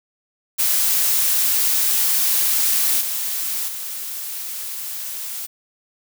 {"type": "noise with level steps", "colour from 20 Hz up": "blue", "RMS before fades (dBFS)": [-18, -24, -29], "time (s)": [0.58, 5.47], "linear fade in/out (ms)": 20, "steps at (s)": [3, 3.67], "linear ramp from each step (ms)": 20, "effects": []}